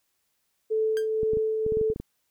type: tone with tremolo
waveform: sine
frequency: 438 Hz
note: A4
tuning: 8 cents flat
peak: -21 dBFS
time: 0.7-1.94 s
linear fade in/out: 20 ms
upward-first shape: triangle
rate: 2 Hz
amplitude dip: 35%
type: tone with exponential decay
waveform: sawtooth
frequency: 1591 Hz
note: G6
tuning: 25 cents sharp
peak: -29 dBFS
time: 0.97-1.09 s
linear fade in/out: 0 ms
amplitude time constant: 24 ms
type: clicks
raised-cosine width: 3 ms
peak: -21 dBFS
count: 10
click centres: 1.232 / 1.334 / 1.371 / 1.664 / 1.722 / 1.771 / 1.813 / 1.901 / 1.961 / 2 s
effects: white hiss -74 dBFS RMS until 2.3 s